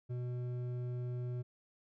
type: tone with hard clipping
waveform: sine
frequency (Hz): 123.47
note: B2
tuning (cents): 0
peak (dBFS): -38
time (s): 0.09-1.43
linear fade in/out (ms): 20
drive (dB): 8
effects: none